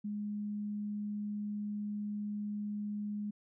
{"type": "tone", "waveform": "sine", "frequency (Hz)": 207.7, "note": "G#3", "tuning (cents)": 0, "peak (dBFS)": -35, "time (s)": [0.04, 3.31], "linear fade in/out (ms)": 10, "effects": []}